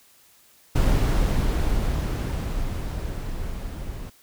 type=noise with level ramp; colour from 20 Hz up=brown; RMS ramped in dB=-18 to -34 dBFS; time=0.75-4.1 s; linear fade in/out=10 ms; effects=white hiss -56 dBFS RMS until 4.22 s